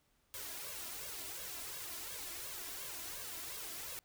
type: noise with flanger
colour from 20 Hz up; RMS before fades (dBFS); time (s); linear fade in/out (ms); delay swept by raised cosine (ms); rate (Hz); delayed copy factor
white; -45; 0.34-3.99; 0; 1.8 to 3; 2.8; +0.8
effects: pink hiss -75 dBFS RMS until 4.04 s